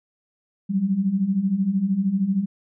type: beating tone pair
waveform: sine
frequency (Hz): 184.3 / 197.3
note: F#3 / G3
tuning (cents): -7 / +11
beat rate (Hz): 13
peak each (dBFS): -25 / -20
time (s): 0.69-2.46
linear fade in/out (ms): 20
effects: none